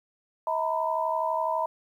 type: tone cluster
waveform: sine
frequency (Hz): 641 / 920 / 992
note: E5 / A#5 / B5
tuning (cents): -49 / -23 / +7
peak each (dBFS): -29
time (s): 0.47-1.66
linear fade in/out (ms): 2
effects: 10-bit